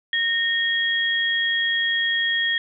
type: tone pair together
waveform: sine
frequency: 1845 / 3287 Hz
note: A#6 / G#7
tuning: -18 / -19 cents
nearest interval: minor seventh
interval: 999 cents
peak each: -21 / -23 dBFS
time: 0.13-2.58 s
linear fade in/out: 2 ms
effects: none